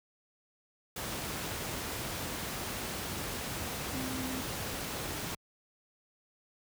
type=tone in noise; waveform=sine; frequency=258.7 Hz; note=C4; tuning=19 cents flat; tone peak=-37 dBFS; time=3.94-4.41 s; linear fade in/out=5 ms; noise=pink; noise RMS=-37 dBFS; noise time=0.96-5.35 s; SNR=-3 dB; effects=high-pass 60 Hz 12 dB/octave